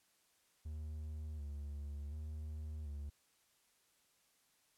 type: tone with vibrato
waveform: triangle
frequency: 74.4 Hz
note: D2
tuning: 23 cents sharp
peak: -40 dBFS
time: 0.65-3.1 s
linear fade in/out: 10 ms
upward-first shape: square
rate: 0.68 Hz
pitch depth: 52 cents each way
effects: white hiss -74 dBFS RMS until 4.77 s + low-pass 12000 Hz 12 dB/octave